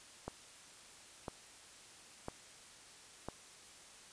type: click train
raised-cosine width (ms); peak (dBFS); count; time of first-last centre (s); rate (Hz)
1; -26; 4; 0.28-3.286; 0.998
effects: white hiss -57 dBFS RMS until 4.12 s + resampled to 22050 Hz